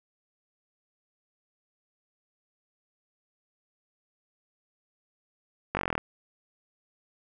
slowing click train, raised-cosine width 0.5 ms, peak -12 dBFS, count 11, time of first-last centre 5.75-5.979 s, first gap 20 ms, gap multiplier 1.03, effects none

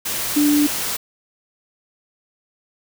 sine tone in noise, 293.7 Hz, D4, in tune, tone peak -13 dBFS, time 0.36-0.67 s, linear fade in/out 10 ms, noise white, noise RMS -24 dBFS, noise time 0.05-0.97 s, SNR +8 dB, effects none

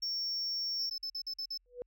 triangle tone, 5480 Hz, F8, 34 cents flat, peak -31 dBFS, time 0.02-0.9 s, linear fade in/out 10 ms
triangle tone bursts, 5260 Hz, E8, 5 cents flat, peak -34 dBFS, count 7, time 0.79-1.576 s, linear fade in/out 5 ms, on 72 ms, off 47 ms
sine tone with exponential growth, 490.7 Hz, B4, 11 cents flat, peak -33 dBFS, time 1.66-1.82 s, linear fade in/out 0 ms, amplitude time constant 33 ms
effects tanh soft clip ceiling -25 dBFS + added 43 Hz sine -70 dBFS peak until 1.86 s

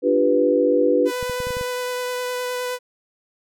sine chord, G dominant seventh, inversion second, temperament equal, 293.7 / 349.2 / 392 / 493.9 Hz, D4 / F4 / G4 / B4, 0 / 0 / 0 / 0 cents, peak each -21 / -23 / -22 / -17 dBFS, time 0.02-1.12 s, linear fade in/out 50 ms
sawtooth tone with vibrato, 497.8 Hz, B4, 14 cents sharp, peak -20 dBFS, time 1.05-2.79 s, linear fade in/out 50 ms, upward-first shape sine, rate 9.7 Hz, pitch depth 10 cents each way
clicks, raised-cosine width 5 ms, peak -21 dBFS, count 7, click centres 1.228 / 1.297 / 1.403 / 1.47 / 1.506 / 1.569 / 1.611 s
effects none

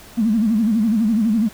triangle tone with vibrato, 220 Hz, A3, in tune, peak -10 dBFS, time 0.17-1.49 s, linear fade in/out 20 ms, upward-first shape sine, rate 12 Hz, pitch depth 130 cents each way, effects tanh soft clip ceiling -12 dBFS + pink hiss -42 dBFS RMS until 1.53 s

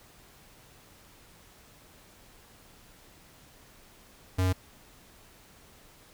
square tone, 92.5 Hz, F#2, in tune, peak -24 dBFS, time 4.38-4.53 s, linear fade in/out 10 ms, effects pink hiss -56 dBFS RMS until 6.13 s

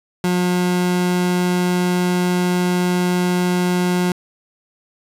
30% pulse tone, 179.3 Hz, F3, 46 cents sharp, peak -13 dBFS, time 0.24-4.12 s, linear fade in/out 2 ms, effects resampled to 32000 Hz + 8-bit

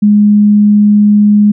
sine tone, 207.7 Hz, G#3, in tune, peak -3 dBFS, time 0.02-1.52 s, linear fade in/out 10 ms, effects none

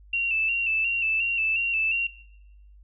sine tone with vibrato, 2694 Hz, E7, 37 cents sharp, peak -22 dBFS, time 0.13-2.07 s, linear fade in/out 5 ms, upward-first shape square, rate 2.8 Hz, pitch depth 38 cents each way, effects noise-tail reverb RT60 0.8 s tail -19 dB re dry + added 50 Hz sine -48 dBFS peak until 2.83 s

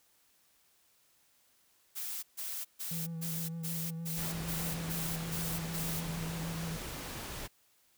blue noise bursts, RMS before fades -39 dBFS, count 10, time 1.95-6.01 s, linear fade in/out 20 ms, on 280 ms, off 140 ms
triangle tone with vibrato, 164.81 Hz, E3, in tune, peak -35 dBFS, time 2.91-6.77 s, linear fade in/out 5 ms, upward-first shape sine, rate 6.5 Hz, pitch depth 26 cents each way
pink noise, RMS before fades -42 dBFS, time 4.16-7.48 s, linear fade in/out 20 ms
effects white hiss -69 dBFS RMS until 7.97 s

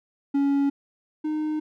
triangle tone pair in turn, 280 / 307.2 Hz, C#4 / D#4, +18 / -22 cents, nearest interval major second, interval 160 cents, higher second, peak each -17 / -22 dBFS, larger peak first, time 0.34-0.7 / 1.24-1.6 s, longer neither, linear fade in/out 10 ms, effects none

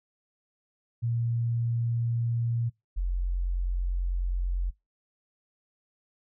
sine tone pair in turn, 117.2 / 44.59 Hz, A#2 / F1, +10 / +37 cents, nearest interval octave + perfect fourth, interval 1673 cents, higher first, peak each -25 dBFS, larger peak neither, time 1.02-2.7 / 2.96-4.71 s, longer second, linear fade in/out 20 ms, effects noise-tail reverb RT60 0.2 s tail -23 dB re dry

